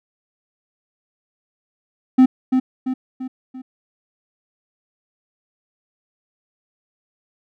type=tone with echo; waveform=triangle; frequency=258.2 Hz; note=C4; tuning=23 cents flat; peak=-5 dBFS; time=2.18-2.26 s; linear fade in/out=10 ms; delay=340 ms; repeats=4; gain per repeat=-6 dB; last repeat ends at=3.62 s; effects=none